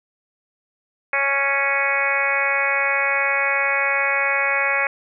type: harmonic tone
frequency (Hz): 277.2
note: C#4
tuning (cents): 0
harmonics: 2 / 3 / 4 / 5 / 6 / 7 / 8 / 9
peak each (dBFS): -27 / -29 / -28 / -28 / -25 / -25 / -22 / -27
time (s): 1.13-4.87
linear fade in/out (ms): 2
effects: none